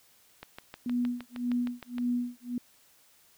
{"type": "click train", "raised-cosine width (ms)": 0.3, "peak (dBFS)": -25, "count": 11, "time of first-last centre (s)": [0.43, 1.983], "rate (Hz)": 6.44}
{"type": "tone with tremolo", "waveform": "sine", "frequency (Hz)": 243.9, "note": "B3", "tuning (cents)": -21, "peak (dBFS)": -25, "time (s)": [0.86, 2.58], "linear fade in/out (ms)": 2, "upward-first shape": "sine", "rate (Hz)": 1.8, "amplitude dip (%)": 100}
{"effects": ["white hiss -62 dBFS RMS until 3.37 s"]}